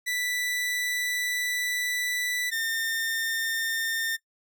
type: tone pair in turn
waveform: sawtooth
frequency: 1975.5 / 1812.9 Hz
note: B6 / A#6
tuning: 0 / -49 cents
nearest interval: minor second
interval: 149 cents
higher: first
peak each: -23 dBFS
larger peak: neither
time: 0.06-2.51 / 2.51-4.17 s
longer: first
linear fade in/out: 20 ms
effects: noise-tail reverb RT60 0.1 s tail -21 dB re dry